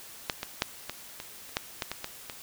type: clicks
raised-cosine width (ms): 0.2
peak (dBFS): -9 / -15 / -7 / -16 / -20 / -30 / -9 / -12 / -15 / -16 / -19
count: 11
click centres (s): 0.298 / 0.431 / 0.621 / 0.896 / 1.201 / 1.492 / 1.569 / 1.822 / 1.916 / 2.044 / 2.298
effects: white hiss -47 dBFS RMS until 2.42 s